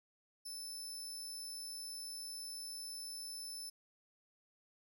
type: tone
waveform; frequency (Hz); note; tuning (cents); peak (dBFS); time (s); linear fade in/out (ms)
25% pulse; 5274; E8; 0; -39; 0.45-3.7; 10
effects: none